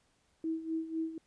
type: tone with tremolo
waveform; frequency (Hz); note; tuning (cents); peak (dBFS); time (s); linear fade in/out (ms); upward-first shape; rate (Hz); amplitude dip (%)
sine; 323.1; E4; -35; -30; 0.44-1.18; 2; sine; 4; 75
effects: pink hiss -72 dBFS RMS until 1.26 s + resampled to 22050 Hz